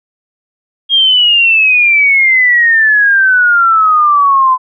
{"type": "exponential sweep", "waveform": "sine", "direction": "down", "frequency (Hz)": [3257, 1017], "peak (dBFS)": -5, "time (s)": [0.89, 4.58], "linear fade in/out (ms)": 50, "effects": []}